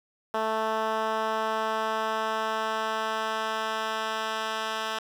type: tone with band-pass filter sweep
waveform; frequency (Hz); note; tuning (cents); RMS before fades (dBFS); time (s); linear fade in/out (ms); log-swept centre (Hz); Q
10% pulse; 220; A3; 0; -29; 0.34-4.99; 5; 870 to 2300; 0.76
effects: 8-bit